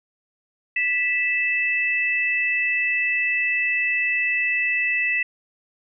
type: tone pair together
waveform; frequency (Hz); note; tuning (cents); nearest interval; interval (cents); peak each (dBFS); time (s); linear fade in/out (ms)
sine; 1972 / 2632; B6 / E7; -3 / -3; perfect fourth; 500; -22; 0.76-5.23; 5
effects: none